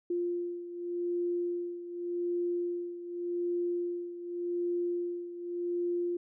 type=beating tone pair; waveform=sine; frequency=349.2 / 350.06 Hz; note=F4 / F4; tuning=0 / +4 cents; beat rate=0.86 Hz; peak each=-32 / -37 dBFS; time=0.1-6.17 s; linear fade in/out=5 ms; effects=none